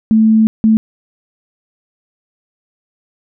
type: tone bursts at uneven times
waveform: sine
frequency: 220 Hz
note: A3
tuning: in tune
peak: -6 dBFS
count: 2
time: 0.11-0.47 / 0.64-0.77 s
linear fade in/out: 0 ms
effects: none